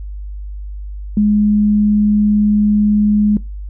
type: tone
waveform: sine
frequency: 209 Hz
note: G#3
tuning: 11 cents sharp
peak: -9 dBFS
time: 1.17-3.37 s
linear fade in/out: 2 ms
effects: noise-tail reverb RT60 0.2 s tail -20 dB re dry + added 50 Hz sine -24 dBFS peak until 3.69 s